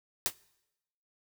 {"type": "noise with exponential decay", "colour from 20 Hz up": "white", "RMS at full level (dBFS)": -24, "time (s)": [0.26, 0.34], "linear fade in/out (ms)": 0, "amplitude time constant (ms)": 16, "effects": ["noise-tail reverb RT60 0.9 s tail -23 dB re dry"]}